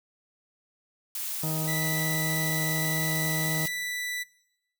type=noise; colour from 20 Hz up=blue; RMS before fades=-33 dBFS; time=1.15-3.68 s; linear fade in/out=2 ms
type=harmonic tone; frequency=157.2 Hz; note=D#3; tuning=18 cents sharp; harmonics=1 / 2 / 3 / 4 / 5 / 6 / 8; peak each=-29 / -38 / -42 / -40 / -45 / -44 / -47 dBFS; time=1.43-3.66 s; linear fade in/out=5 ms
type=tone; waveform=sawtooth; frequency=1975.5 Hz; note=B6; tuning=in tune; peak=-27 dBFS; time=1.67-4.24 s; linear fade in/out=20 ms
effects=noise-tail reverb RT60 0.9 s tail -23 dB re dry